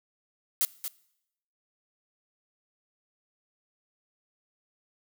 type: noise with echo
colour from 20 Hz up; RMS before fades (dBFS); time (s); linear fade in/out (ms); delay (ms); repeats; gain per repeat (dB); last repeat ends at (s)
blue; -25; 0.61-0.65; 0; 230; 1; -9; 0.88
effects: noise-tail reverb RT60 0.8 s tail -21 dB re dry